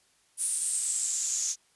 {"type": "noise with band-pass filter sweep", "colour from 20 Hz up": "white", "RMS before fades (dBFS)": -30, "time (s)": [0.37, 1.56], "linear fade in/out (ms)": 50, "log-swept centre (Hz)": [9600, 6400], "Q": 7, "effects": ["white hiss -66 dBFS RMS until 1.75 s", "resampled to 24000 Hz"]}